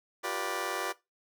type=chord; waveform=15% pulse; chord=G dominant seventh; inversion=third; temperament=just; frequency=352.8 / 392 / 490 / 588 Hz; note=F4 / G4 / B4 / D5; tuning=+18 / 0 / -14 / +2 cents; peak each=-32 dBFS; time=0.23-0.93 s; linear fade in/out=20 ms; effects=noise-tail reverb RT60 0.2 s tail -17 dB re dry